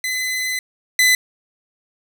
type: tone pair in turn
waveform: sawtooth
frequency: 2023 / 2010 Hz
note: B6 / B6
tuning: +41 / +30 cents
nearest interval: unison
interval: 11 cents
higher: first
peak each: -17 / -8 dBFS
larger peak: second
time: 0.04-0.59 / 0.99-1.15 s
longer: first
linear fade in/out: 2 ms
effects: none